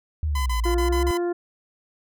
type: exponential two-way sweep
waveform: sine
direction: down then up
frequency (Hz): 80.1 to 55 to 68.7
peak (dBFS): -21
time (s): 0.23-1.11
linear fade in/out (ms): 0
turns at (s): 0.6
type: tone bursts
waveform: sawtooth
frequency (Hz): 1013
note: B5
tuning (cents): +44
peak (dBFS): -24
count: 6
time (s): 0.35-1.175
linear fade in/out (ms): 5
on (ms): 110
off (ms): 33
type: harmonic tone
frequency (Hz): 349.2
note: F4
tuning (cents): 0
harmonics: 1 / 2 / 3 / 4 / 5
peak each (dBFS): -22 / -33 / -42 / -41 / -45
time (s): 0.65-1.33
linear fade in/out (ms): 10
effects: none